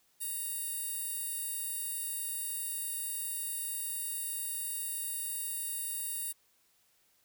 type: tone with high-pass filter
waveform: 15% pulse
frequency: 932.3 Hz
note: A#5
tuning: in tune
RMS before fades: -37 dBFS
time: 0.2-6.33 s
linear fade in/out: 20 ms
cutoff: 11000 Hz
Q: 1.2
effects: white hiss -70 dBFS RMS until 7.24 s